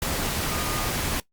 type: tone in noise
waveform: sine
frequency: 1221 Hz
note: D#6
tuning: 33 cents flat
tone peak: -35 dBFS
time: 0.51-0.88 s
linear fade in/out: 2 ms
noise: pink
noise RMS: -27 dBFS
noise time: 0.02-1.2 s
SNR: -11 dB
effects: noise-tail reverb RT60 0.1 s tail -19 dB re dry + Opus 48 kbps